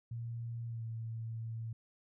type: tone with pitch glide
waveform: sine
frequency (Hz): 116.7 to 113.38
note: A#2 to A#2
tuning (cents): +2 to -48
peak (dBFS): -38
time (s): 0.11-1.73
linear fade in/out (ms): 5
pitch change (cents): -50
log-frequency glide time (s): 0.67-0.84
effects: none